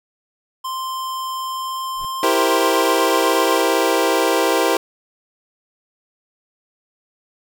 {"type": "tone with pitch glide", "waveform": "square", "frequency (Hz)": [1045, 1054.7], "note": ["C6", "C6"], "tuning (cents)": [-2, 14], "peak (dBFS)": -24, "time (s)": [0.64, 3.62], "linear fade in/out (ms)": 10, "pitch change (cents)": 16, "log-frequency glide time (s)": [1.39, 2.46]}
{"type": "noise with exponential growth", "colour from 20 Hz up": "brown", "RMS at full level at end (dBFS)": -29, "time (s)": [1.92, 2.05], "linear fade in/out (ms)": 0, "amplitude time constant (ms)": 28}
{"type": "chord", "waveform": "25% pulse", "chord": "C dominant seventh", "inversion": "first", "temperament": "equal", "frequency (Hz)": [329.6, 392, 466.2, 523.3], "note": ["E4", "G4", "Bb4", "C5"], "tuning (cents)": [0, 0, 0, 0], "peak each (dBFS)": -17, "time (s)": [2.23, 4.77], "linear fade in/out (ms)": 2}
{"effects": []}